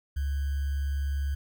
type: tone with sample-and-hold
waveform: sine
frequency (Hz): 70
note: C#2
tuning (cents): +18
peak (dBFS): -26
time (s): 0.16-1.35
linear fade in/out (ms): 10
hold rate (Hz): 1575
effects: none